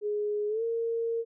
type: tone with pitch glide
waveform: sine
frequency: 417.1 to 460.1 Hz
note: G#4 to A#4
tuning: +7 to -23 cents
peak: -27 dBFS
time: 0.01-1.25 s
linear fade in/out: 50 ms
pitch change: +170 cents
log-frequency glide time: 0.48-0.63 s
effects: none